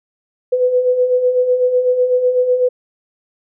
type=beating tone pair; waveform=sine; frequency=493.9 / 501.9 Hz; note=B4 / B4; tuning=0 / +28 cents; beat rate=8 Hz; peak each=-20 / -12 dBFS; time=0.52-2.69 s; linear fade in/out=10 ms; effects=none